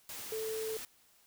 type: tone in noise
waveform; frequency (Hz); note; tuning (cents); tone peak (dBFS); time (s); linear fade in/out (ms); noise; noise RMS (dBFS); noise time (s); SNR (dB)
sine; 440.1; A4; 0; -35; 0.32-0.77; 2; white; -44; 0.09-0.85; +6
effects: white hiss -66 dBFS RMS until 1.26 s